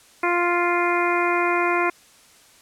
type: harmonic tone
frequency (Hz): 349.2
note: F4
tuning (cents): 0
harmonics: 1 / 2 / 3 / 4 / 5 / 6 / 7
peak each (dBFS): -23 / -26 / -24 / -27 / -32 / -27 / -29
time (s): 0.23-1.9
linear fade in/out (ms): 5
effects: white hiss -52 dBFS RMS until 2.61 s + low-pass 10000 Hz 12 dB/octave